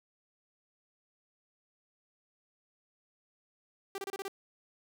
sawtooth tone bursts, 392 Hz, G4, in tune, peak -32 dBFS, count 6, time 3.95-4.281 s, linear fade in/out 2 ms, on 31 ms, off 29 ms, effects none

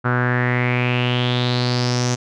sawtooth tone with low-pass filter sweep, 123.47 Hz, B2, in tune, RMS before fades -19 dBFS, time 0.04-2.16 s, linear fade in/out 20 ms, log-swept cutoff 1400 to 6300 Hz, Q 5.7, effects none

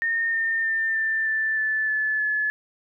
sine tone with pitch steps, 1831 / 1814.2 / 1797.5 / 1780.9 / 1764.5 / 1748.3 / 1732.2 / 1716.3 Hz, A#6 / A#6 / A6 / A6 / A6 / A6 / A6 / A6, -32 / -47 / +36 / +20 / +4 / -12 / -28 / -44 cents, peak -21 dBFS, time 0.02-2.5 s, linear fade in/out 0 ms, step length 310 ms, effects none

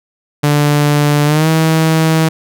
sawtooth tone with pitch glide, 146.83 to 160.12 Hz, D3 to D#3, 0 to +50 cents, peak -5 dBFS, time 0.43-2.29 s, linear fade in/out 10 ms, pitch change +150 cents, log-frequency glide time 1.25-1.48 s, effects none

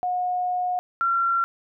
sine tone pair in turn, 724 / 1366.7 Hz, F#5 / F6, -38 / -38 cents, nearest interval major seventh, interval 1100 cents, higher second, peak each -22 / -19 dBFS, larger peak second, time 0.03-0.79 / 1.01-1.44 s, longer first, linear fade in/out 0 ms, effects none

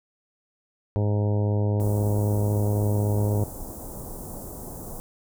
harmonic tone, 103.83 Hz, G#2, in tune, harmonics 1 / 2 / 3 / 4 / 5 / 6 / 7 / 8 / 9, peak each -21 / -31 / -34 / -32 / -34 / -38 / -43 / -44 / -44 dBFS, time 0.96-3.44 s, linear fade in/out 0 ms
pink band-stop noise, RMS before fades -37 dBFS, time 1.8-5 s, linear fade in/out 0 ms, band 870 to 8000 Hz, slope 24 dB/octave
effects none

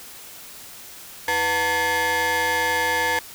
30% pulse ring-modulated tone, 407.5 Hz, G#4, 33 cents flat, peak -14 dBFS, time 1.28-3.19 s, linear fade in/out 2 ms, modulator 1310 Hz, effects white hiss -41 dBFS RMS until 3.34 s

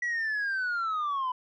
sine linear sweep, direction down, 1950 to 991 Hz, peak -25 dBFS, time 0.02-1.32 s, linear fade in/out 5 ms, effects tanh soft clip ceiling -26 dBFS

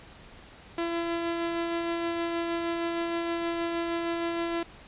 sawtooth tone with tremolo, 337.6 Hz, E4, 41 cents sharp, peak -23 dBFS, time 0.78-4.63 s, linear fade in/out 2 ms, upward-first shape sine, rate 6.4 Hz, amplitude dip 25%, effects pink hiss -50 dBFS RMS until 4.87 s + resampled to 8000 Hz

